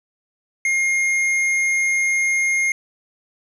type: tone with hard clipping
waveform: sine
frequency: 2133 Hz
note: C7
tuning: 33 cents sharp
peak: -18 dBFS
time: 0.65-2.72 s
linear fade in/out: 2 ms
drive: 8 dB
effects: none